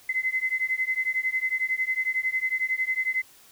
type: beating tone pair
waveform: sine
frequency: 2043 / 2054 Hz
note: C7 / C7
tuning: -42 / -33 cents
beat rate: 11 Hz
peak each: -27 dBFS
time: 0.09-3.22 s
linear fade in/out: 5 ms
effects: white hiss -54 dBFS RMS until 3.51 s